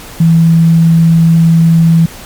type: tone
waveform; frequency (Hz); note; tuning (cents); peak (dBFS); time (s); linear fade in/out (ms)
sine; 164.81; E3; 0; -3; 0.2-2.06; 5
effects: pink hiss -30 dBFS RMS until 2.25 s + MP3 96 kbps